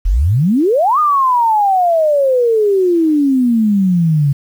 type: exponential two-way sweep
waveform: sine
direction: up then down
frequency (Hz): 39.24 to 1244.5 to 137.5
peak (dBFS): -9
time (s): 0.05-4.33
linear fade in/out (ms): 10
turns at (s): 0.99
effects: 7-bit